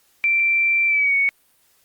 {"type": "tone with pitch glide", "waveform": "sine", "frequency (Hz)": [2349, 2225], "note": ["D7", "C#7"], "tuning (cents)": [0, 6], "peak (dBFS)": -15, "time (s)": [0.24, 1.29], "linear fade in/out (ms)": 0, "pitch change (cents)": -94, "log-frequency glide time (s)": [0.87, 1.15], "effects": ["white hiss -60 dBFS RMS until 1.84 s", "Opus 48 kbps"]}